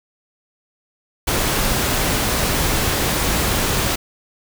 pink noise, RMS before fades -19 dBFS, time 1.27-3.96 s, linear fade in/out 10 ms, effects none

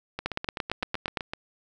two click trains, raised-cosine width 0.3 ms, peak -16 / -11 dBFS, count 10 / 9, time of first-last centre 0.19-1.335 / 0.26-1.172 s, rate 7.86 / 8.77 Hz, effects none

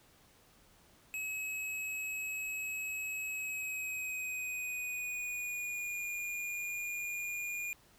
square tone with pitch glide, 2564 to 2427 Hz, E7 to D#7, -49 to -44 cents, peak -37 dBFS, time 1.14-7.73 s, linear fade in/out 0 ms, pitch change -95 cents, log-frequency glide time 3.28-6.04 s, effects pink hiss -64 dBFS RMS until 7.98 s

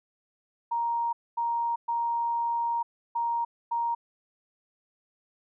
sine tone bursts at uneven times, 936 Hz, A#5, 7 cents sharp, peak -25 dBFS, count 5, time 0.71-1.13 / 1.37-1.76 / 1.88-2.83 / 3.15-3.45 / 3.71-3.95 s, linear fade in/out 10 ms, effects none

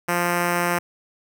5% pulse tone with notch filter, 174.61 Hz, F3, in tune, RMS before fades -22 dBFS, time 0.08-0.79 s, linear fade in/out 10 ms, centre 4500 Hz, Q 1.8, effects none

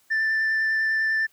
sine tone with vibrato, 1771 Hz, A6, 11 cents sharp, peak -18 dBFS, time 0.1-1.27 s, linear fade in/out 20 ms, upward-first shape triangle, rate 10 Hz, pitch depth 12 cents each way, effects tanh soft clip ceiling -19 dBFS + white hiss -62 dBFS RMS until 1.32 s

